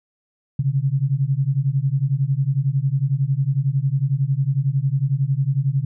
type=beating tone pair; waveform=sine; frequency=131.3 / 142.3 Hz; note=C3 / C#3; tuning=+6 / +46 cents; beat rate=11 Hz; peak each=-20 dBFS; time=0.59-5.85 s; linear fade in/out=5 ms; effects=none